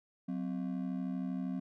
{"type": "ring-modulated tone", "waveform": "triangle", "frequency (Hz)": 221.6, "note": "A3", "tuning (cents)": 13, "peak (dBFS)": -29, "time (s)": [0.28, 1.6], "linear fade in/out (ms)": 10, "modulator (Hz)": 36.4, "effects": []}